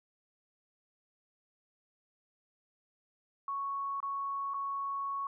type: tone with dropouts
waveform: sine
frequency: 1108.7 Hz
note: C#6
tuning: in tune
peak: -33 dBFS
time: 3.48-5.27 s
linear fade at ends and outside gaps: 2 ms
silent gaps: 4.003-4.028 / 4.537-4.542 s
effects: none